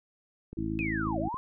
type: click train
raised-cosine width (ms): 3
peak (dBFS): -28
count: 4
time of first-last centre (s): 0.53-1.343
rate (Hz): 3.69
type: harmonic tone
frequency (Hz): 54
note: A1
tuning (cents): -32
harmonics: 1 / 2 / 3 / 4 / 5 / 6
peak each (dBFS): -39 / -38 / -39 / -37 / -38 / -33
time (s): 0.57-1.29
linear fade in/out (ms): 5
type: linear two-way sweep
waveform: sine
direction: down then up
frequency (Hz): 2585 to 535 to 1086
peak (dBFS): -32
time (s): 0.79-1.37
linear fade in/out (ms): 0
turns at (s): 1.19
effects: none